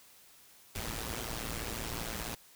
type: noise with amplitude modulation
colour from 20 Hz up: pink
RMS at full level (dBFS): -35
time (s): 0.75-2.35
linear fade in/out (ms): 5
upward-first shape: sine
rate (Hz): 114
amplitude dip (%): 80
effects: white hiss -59 dBFS RMS until 2.55 s